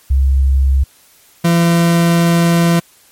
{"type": "tone pair in turn", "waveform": ["sine", "40% pulse"], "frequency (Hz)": [67.3, 169.59], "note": ["C2", "E3"], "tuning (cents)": [49, 49], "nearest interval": "octave + major third", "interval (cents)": 1600, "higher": "second", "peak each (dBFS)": -8, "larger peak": "neither", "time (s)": [[0.1, 0.84], [1.44, 2.8]], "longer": "second", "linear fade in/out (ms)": 10, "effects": ["white hiss -48 dBFS RMS until 3.11 s", "MP3 64 kbps"]}